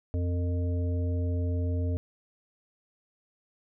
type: harmonic tone with a mistuned harmonic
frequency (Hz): 87.31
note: F2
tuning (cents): 0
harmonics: 1 / 3 / 5 / 7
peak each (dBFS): -26 / -36 / -40 / -43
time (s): 0.14-1.97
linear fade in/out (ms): 0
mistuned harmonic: 5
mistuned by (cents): +51
effects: none